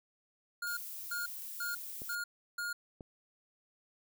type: tone bursts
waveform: square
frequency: 1423 Hz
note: F6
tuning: 32 cents sharp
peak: -36 dBFS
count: 5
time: 0.62-2.73 s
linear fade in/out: 5 ms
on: 150 ms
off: 340 ms
type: noise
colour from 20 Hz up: violet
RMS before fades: -44 dBFS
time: 0.67-2.15 s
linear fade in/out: 0 ms
type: clicks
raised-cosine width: 2 ms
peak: -33 dBFS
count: 2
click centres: 2.019 / 3.008 s
effects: none